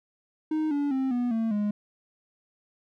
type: tone with pitch steps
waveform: triangle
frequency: 311.1 / 286.9 / 264.6 / 244.1 / 225.1 / 207.6 Hz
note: D#4 / D4 / C4 / B3 / A3 / G#3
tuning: 0 / -40 / +20 / -20 / +40 / 0 cents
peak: -22 dBFS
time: 0.51-1.71 s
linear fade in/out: 5 ms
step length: 200 ms
effects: none